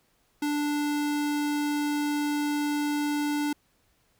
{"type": "tone", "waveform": "square", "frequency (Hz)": 293.7, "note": "D4", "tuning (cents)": 0, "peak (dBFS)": -26, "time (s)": [0.42, 3.53], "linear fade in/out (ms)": 5, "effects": ["pink hiss -68 dBFS RMS until 4.19 s"]}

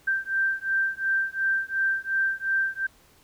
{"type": "beating tone pair", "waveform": "sine", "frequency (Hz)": [1568, 1570.8], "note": ["G6", "G6"], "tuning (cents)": [0, 3], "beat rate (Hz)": 2.8, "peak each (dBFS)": -26, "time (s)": [0.07, 2.87], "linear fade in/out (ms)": 10, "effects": ["pink hiss -58 dBFS RMS until 3.23 s"]}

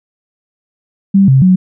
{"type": "tone with pitch steps", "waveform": "sine", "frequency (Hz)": [195.9, 133.3, 184.8], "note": ["G3", "C3", "F#3"], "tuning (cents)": [-1, 33, -2], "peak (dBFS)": -4, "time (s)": [1.14, 1.56], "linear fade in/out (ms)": 10, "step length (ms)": 140, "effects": []}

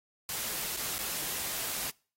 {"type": "noise with dropouts", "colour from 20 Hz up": "white", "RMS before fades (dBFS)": -35, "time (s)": [0.29, 1.9], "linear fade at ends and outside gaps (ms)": 1, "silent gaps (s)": [[0.763, 0.772], [0.982, 0.989]], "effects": ["noise-tail reverb RT60 0.4 s tail -25 dB re dry", "AAC 48 kbps"]}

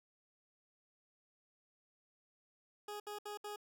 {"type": "tone bursts", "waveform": "20% pulse", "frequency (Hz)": 415.3, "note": "G#4", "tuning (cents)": 0, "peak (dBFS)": -38, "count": 4, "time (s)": [2.88, 3.561], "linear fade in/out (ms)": 5, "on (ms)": 120, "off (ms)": 67, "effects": []}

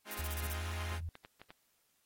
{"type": "chord", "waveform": "5% pulse", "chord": "F minor seventh", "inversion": "first", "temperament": "equal with one note detuned", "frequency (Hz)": [207.7, 261.6, 313.5, 349.2], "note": ["Ab3", "C4", "Eb4", "F4"], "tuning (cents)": [0, 0, 13, 0], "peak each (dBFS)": [-35, -40, -40, -38], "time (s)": [0.05, 1.01], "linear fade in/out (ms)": 50}
{"type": "noise bursts", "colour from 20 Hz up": "violet", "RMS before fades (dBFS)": -41, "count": 7, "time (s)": [0.11, 0.534], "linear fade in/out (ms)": 0, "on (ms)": 34, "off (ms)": 31}
{"type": "tone with pitch glide", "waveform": "sine", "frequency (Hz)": [75.8, 83.14], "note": ["D#2", "E2"], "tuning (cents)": [-45, 15], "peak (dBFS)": -37, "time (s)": [0.19, 1.09], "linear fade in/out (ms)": 0, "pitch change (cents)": 160, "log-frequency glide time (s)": [0.49, 0.65]}
{"type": "clicks", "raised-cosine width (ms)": 0.3, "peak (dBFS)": -35, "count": 5, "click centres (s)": [0.92, 1.154, 1.249, 1.416, 1.505]}
{"effects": ["white hiss -75 dBFS RMS until 2.05 s", "AAC 48 kbps"]}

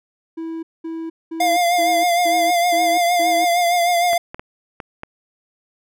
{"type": "tone bursts", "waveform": "triangle", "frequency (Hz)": 326.7, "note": "E4", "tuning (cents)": -15, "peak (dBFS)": -23, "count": 7, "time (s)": [0.37, 3.45], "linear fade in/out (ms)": 10, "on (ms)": 260, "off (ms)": 210}
{"type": "tone with vibrato", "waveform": "square", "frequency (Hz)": 698.5, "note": "F5", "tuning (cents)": 0, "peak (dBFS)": -15, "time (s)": [1.4, 4.18], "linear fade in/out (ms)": 5, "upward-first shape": "triangle", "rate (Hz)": 6.5, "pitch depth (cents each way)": 50}
{"type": "clicks", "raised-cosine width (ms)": 0.5, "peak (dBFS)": -16, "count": 5, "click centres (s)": [4.132, 4.345, 4.395, 4.802, 5.034]}
{"effects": []}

